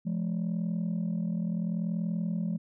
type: tone pair together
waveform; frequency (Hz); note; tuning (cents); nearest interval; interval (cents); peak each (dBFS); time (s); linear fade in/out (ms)
sine; 172.9 / 213.6; F3 / G#3; -17 / +49; major third; 366; -28 / -30; 0.05-2.58; 20
effects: tanh soft clip ceiling -25 dBFS